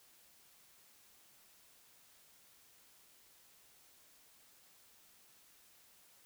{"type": "silence", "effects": ["white hiss -65 dBFS RMS until 6.25 s"]}